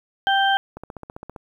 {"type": "harmonic tone", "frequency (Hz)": 784, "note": "G5", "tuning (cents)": 0, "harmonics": [1, 2, 4], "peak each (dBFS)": [-18, -21, -24], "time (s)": [0.27, 0.57], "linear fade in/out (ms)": 0}
{"type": "click train", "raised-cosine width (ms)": 1, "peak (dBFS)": -21, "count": 10, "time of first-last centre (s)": [0.77, 1.362], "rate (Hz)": 15.2}
{"effects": ["9-bit"]}